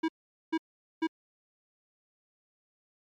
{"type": "tone bursts", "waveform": "square", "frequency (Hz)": 322.9, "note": "E4", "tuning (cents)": -36, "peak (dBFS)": -26, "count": 3, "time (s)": [0.03, 1.072], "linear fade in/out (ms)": 10, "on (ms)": 54, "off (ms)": 440, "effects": ["low-pass 3000 Hz 12 dB/octave", "MP3 64 kbps"]}